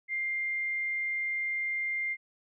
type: tone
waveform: sine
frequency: 2100 Hz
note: C7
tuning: 6 cents sharp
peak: -29 dBFS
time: 0.08-2.17 s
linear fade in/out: 50 ms
effects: none